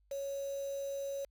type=tone with quantisation; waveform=sine; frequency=554.4 Hz; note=C#5; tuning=in tune; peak=-36 dBFS; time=0.11-1.25 s; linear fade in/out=5 ms; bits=8; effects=added 50 Hz sine -67 dBFS peak until 1.3 s